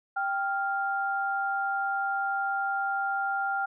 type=tone pair together; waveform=sine; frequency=786.2 / 1396.9 Hz; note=G5 / F6; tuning=+5 / 0 cents; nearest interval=minor seventh; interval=995 cents; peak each=-29 / -29 dBFS; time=0.16-3.66 s; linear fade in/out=10 ms; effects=none